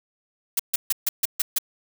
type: noise bursts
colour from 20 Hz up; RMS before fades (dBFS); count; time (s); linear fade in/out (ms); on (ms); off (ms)
blue; -21; 7; 0.57-1.585; 5; 25; 140
effects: none